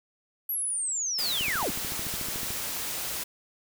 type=linear sweep; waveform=sine; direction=down; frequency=11840 to 164.81 Hz; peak=-27 dBFS; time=0.49-1.7 s; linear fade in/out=5 ms
type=noise; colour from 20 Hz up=white; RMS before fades=-33 dBFS; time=1.18-3.24 s; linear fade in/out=10 ms
type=click train; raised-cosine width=3 ms; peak=-26 dBFS; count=16; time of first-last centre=1.41-2.505 s; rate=13.7 Hz
effects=none